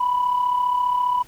sine tone with amplitude modulation, 987.8 Hz, B5, in tune, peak -14 dBFS, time 0-1.23 s, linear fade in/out 10 ms, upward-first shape sine, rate 34.9 Hz, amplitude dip 60%, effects tanh soft clip ceiling -13 dBFS + pink hiss -50 dBFS RMS until 1.27 s

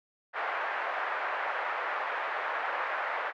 white band-pass noise, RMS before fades -33 dBFS, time 0.33-3.33 s, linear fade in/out 50 ms, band 560 to 1800 Hz, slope 24 dB/octave, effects none

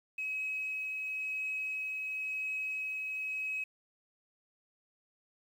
sine tone with tremolo, 2552 Hz, D#7, 43 cents sharp, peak -32 dBFS, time 0.18-3.64 s, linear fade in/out 5 ms, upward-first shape triangle, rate 0.96 Hz, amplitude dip 25%, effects tanh soft clip ceiling -28 dBFS + 10-bit

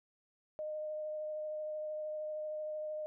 sine tone with vibrato, 613 Hz, D#5, 26 cents flat, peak -37 dBFS, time 0.59-3.06 s, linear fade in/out 0 ms, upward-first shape triangle, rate 13 Hz, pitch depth 13 cents each way, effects none

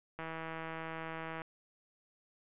click train, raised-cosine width 0.5 ms, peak -27 dBFS, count 200, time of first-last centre 0.19-1.418 s, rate 162 Hz, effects resampled to 8000 Hz

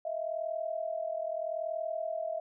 sine tone pair together, 637.2 / 678 Hz, D#5 / E5, +41 / +49 cents, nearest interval minor second, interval 108 cents, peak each -34 / -36 dBFS, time 0.05-2.4 s, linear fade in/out 5 ms, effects none

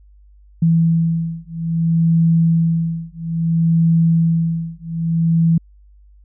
sine beating tone pair, 164.81 / 165.41 Hz, E3 / E3, 0 / +6 cents, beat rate 0.6 Hz, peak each -16 dBFS, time 0.62-5.58 s, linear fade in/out 5 ms, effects added 50 Hz sine -44 dBFS peak until 6.24 s

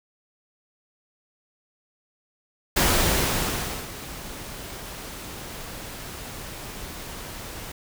pink noise with ADSR envelope, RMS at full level -19 dBFS, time 2.76-7.72 s, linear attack 11 ms, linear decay 1100 ms, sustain -18 dB, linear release 6 ms, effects none

